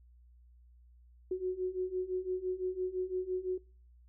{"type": "beating tone pair", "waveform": "sine", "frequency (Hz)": [365.4, 371.3], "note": ["F#4", "F#4"], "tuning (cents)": [-22, 6], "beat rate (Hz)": 5.9, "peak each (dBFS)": [-37, -34], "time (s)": [1.31, 3.58], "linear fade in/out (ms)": 5, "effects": ["noise-tail reverb RT60 0.4 s tail -24 dB re dry", "added 60 Hz sine -57 dBFS peak until 4.08 s"]}